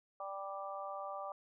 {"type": "harmonic tone", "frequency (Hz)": 196, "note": "G3", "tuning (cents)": 0, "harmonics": [3, 4, 5, 6], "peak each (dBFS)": [-45, -45, -51, -45], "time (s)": [0.2, 1.32], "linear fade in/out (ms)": 2, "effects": []}